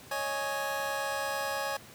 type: chord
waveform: 25% pulse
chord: C# suspended second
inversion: none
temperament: just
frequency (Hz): 554.4 / 623.7 / 831.5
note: C#5 / D#5 / G#5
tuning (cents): 0 / +4 / +2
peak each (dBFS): -31 / -36 / -31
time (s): 0.11-1.77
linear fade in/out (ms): 5
effects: pink hiss -51 dBFS RMS until 1.94 s + high-pass 80 Hz 12 dB/octave